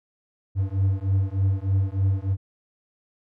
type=beating tone pair; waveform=triangle; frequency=95.1 / 98.4 Hz; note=F#2 / G2; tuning=+48 / +7 cents; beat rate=3.3 Hz; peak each=-21 dBFS; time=0.55-2.37 s; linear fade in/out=50 ms; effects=none